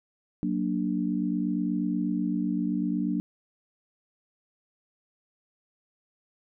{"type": "chord", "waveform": "sine", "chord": "Gb augmented", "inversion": "none", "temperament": "equal", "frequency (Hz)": [185, 233.1, 293.7], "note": ["Gb3", "Bb3", "D4"], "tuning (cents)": [0, 0, 0], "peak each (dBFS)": [-29, -30, -29], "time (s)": [0.43, 3.2], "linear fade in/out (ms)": 0, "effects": []}